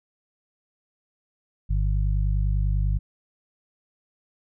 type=harmonic tone; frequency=50.1 Hz; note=G1; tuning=38 cents sharp; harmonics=1 / 2 / 3; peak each=-21 / -27 / -31 dBFS; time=1.69-2.99 s; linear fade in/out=20 ms; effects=none